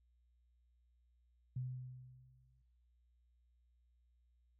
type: tone with exponential decay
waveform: sine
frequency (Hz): 127.1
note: C3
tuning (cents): -50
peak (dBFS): -37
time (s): 1.56-2.62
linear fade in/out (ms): 5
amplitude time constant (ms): 230
effects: noise-tail reverb RT60 0.8 s tail -17 dB re dry + added 60 Hz sine -70 dBFS peak until 4.59 s